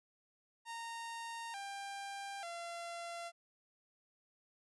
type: tone with pitch steps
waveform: sawtooth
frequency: 924 / 795.1 / 684.3 Hz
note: A#5 / G5 / F5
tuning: -16 / +24 / -35 cents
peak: -39 dBFS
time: 0.65-3.32 s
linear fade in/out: 50 ms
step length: 890 ms
effects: resampled to 24000 Hz

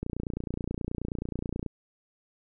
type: click train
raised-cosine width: 3 ms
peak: -19 dBFS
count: 49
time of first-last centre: 0.03-1.663 s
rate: 29.4 Hz
effects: none

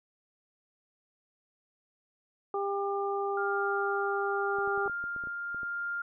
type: harmonic tone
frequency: 398.7 Hz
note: G4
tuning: 29 cents sharp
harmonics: 1 / 2 / 3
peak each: -31 / -34 / -36 dBFS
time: 2.54-4.88 s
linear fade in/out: 2 ms
type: tone with tremolo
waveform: sine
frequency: 1401 Hz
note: F6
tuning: 5 cents sharp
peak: -31 dBFS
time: 3.37-6.02 s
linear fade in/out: 5 ms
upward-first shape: triangle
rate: 0.88 Hz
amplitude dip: 30%
type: clicks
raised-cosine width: 2 ms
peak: -35 dBFS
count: 11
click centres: 4.586 / 4.676 / 4.777 / 4.86 / 4.897 / 5.04 / 5.163 / 5.238 / 5.272 / 5.546 / 5.632 s
effects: none

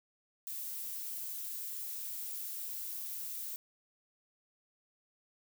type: noise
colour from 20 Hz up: violet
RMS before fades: -41 dBFS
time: 0.47-3.56 s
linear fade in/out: 0 ms
effects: none

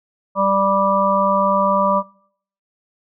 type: harmonic tone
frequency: 196 Hz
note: G3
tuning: in tune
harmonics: 1 / 3 / 5 / 6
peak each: -23 / -18 / -19 / -19 dBFS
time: 0.35-2.03 s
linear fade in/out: 50 ms
effects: noise-tail reverb RT60 0.6 s tail -21 dB re dry

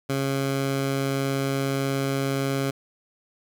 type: tone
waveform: 15% pulse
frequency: 136.8 Hz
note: C#3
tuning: 23 cents flat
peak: -17 dBFS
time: 0.09-2.71 s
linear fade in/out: 10 ms
effects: none

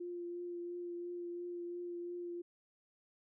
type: tone with vibrato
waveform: sine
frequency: 349.2 Hz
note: F4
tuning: in tune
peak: -40 dBFS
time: 0-2.42 s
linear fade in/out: 10 ms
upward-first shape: triangle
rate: 2.9 Hz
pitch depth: 17 cents each way
effects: none

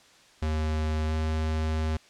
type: tone with pitch glide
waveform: square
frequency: 77.78 to 78.59 Hz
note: D#2 to D#2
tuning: 0 to +18 cents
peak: -26 dBFS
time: 0.42-1.97 s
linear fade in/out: 5 ms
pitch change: +18 cents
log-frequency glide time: 1.07-1.12 s
effects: white hiss -56 dBFS RMS until 2.09 s + low-pass 6000 Hz 12 dB/octave

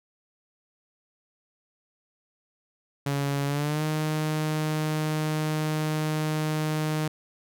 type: tone with pitch glide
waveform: sawtooth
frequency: 140.9 to 154.54 Hz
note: C#3 to D#3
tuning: +29 to -11 cents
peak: -21 dBFS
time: 3.06-7.08 s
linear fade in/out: 5 ms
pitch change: +160 cents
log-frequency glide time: 3.46-3.83 s
effects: none

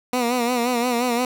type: tone with vibrato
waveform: 15% pulse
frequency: 242.9 Hz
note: B3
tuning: 29 cents flat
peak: -13 dBFS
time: 0.13-1.25 s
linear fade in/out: 2 ms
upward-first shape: sine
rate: 5.7 Hz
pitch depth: 71 cents each way
effects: none

